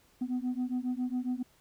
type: beating tone pair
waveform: sine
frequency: 246.9 / 254.2 Hz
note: B3 / C4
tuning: 0 / -50 cents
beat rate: 7.3 Hz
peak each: -31 dBFS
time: 0.21-1.43 s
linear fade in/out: 10 ms
effects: tanh soft clip ceiling -27 dBFS + pink hiss -65 dBFS RMS until 1.6 s